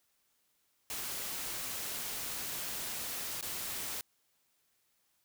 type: noise with dropouts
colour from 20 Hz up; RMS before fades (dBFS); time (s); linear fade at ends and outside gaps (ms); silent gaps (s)
white; -39; 0.9-4.01; 1; 3.411-3.426
effects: white hiss -75 dBFS RMS until 5.24 s